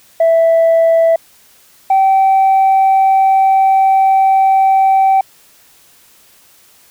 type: tone pair in turn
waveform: sine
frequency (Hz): 659.3 / 772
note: E5 / G5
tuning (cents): 0 / -27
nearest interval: minor third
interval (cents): 273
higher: second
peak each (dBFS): -5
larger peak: neither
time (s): 0.2-1.16 / 1.9-5.21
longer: second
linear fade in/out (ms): 5
effects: tanh soft clip ceiling -5 dBFS + white hiss -47 dBFS RMS until 6.9 s